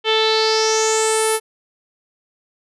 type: tone with low-pass filter sweep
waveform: sawtooth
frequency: 440 Hz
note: A4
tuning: in tune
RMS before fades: -17 dBFS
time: 0.04-1.4 s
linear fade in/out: 50 ms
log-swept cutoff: 3200 to 11000 Hz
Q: 5.7
effects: none